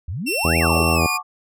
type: exponential two-way sweep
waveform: sine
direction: up then down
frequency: 71 to 2567 to 345.9 Hz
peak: -24 dBFS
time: 0.08-0.83 s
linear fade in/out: 5 ms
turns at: 0.58 s
type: tone with pitch glide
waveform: sawtooth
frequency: 2707 to 2440 Hz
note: E7 to D#7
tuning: +45 to -34 cents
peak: -18 dBFS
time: 0.26-1.18 s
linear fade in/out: 20 ms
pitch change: -179 cents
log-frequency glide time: 0.94-1.02 s
type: harmonic tone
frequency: 82.41 Hz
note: E2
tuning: in tune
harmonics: 1 / 2 / 3 / 4 / 5 / 6 / 7 / 8 / 9 / 10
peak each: -21 / -24 / -26 / -27 / -28 / -29 / -29 / -30 / -31 / -31 dBFS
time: 0.44-1.07 s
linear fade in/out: 10 ms
type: chord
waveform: sine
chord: D major seventh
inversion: first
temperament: just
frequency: 734.2 / 881 / 1101.2 / 1174.7 Hz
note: F#5 / A5 / C#6 / D6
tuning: -14 / +2 / -12 / 0 cents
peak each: -32 / -31 / -27 / -26 dBFS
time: 0.6-1.23 s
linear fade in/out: 50 ms
effects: none